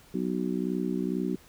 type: harmonic tone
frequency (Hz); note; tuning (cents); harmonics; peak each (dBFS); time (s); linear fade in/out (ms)
62.2; B1; +13; 3 / 4 / 5 / 6; -31 / -32 / -33 / -34; 0.14-1.36; 5
effects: pink hiss -56 dBFS RMS until 1.48 s